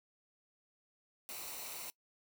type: noise with comb filter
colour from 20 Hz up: white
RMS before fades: -45 dBFS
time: 1.29-1.9 s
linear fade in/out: 0 ms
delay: 0.6 ms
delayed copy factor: -0.55
effects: noise-tail reverb RT60 0.1 s tail -22 dB re dry